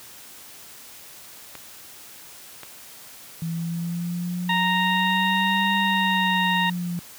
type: clicks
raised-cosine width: 0.3 ms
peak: -21 dBFS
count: 2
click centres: 1.553 / 2.633 s
type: linear two-way sweep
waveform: sine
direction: up then down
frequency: 164.81 to 196 to 172.7 Hz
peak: -25 dBFS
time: 3.42-6.99 s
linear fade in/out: 0 ms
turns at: 5.76 s
type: harmonic tone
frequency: 930 Hz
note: A#5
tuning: 4 cents flat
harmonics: 1 / 2 / 3 / 4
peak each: -23 / -24 / -28 / -29 dBFS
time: 4.49-6.7 s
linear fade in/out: 5 ms
effects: white hiss -44 dBFS RMS until 7.18 s + high-pass 60 Hz 12 dB/octave